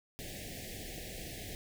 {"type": "band-stop noise", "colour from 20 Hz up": "pink", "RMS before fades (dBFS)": -44, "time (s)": [0.19, 1.55], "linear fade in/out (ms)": 0, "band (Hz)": [760, 1700], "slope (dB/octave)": 96, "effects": []}